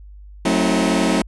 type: chord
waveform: sawtooth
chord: F# diminished seventh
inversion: none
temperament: just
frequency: 185 / 222 / 266.4 / 319.7 Hz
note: F#3 / A3 / C4 / Eb4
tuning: 0 / +16 / +31 / +47 cents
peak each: -17 dBFS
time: 0.45-1.22 s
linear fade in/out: 5 ms
effects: added 50 Hz sine -37 dBFS peak until 1.27 s + resampled to 24000 Hz